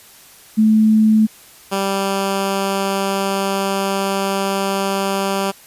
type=tone pair in turn; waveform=sine / 10% pulse; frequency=217.4 / 195.62 Hz; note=A3 / G3; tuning=-21 / -3 cents; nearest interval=major second; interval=182 cents; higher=first; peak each=-9 dBFS; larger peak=neither; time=0.57-1.27 / 1.71-5.52 s; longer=second; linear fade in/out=20 ms; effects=white hiss -44 dBFS RMS until 5.66 s + resampled to 32000 Hz